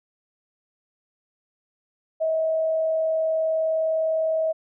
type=tone with frequency modulation; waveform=sine; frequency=640 Hz; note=D#5; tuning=49 cents sharp; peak=-20 dBFS; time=2.2-4.53 s; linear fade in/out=20 ms; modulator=39.6 Hz; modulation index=0.2; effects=none